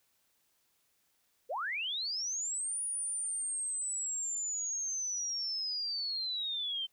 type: linear two-way sweep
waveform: sine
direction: up then down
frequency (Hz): 427.3 to 9700 to 3083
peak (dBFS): -33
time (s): 1.49-6.87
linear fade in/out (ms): 20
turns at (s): 2.82
effects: white hiss -74 dBFS RMS until 6.92 s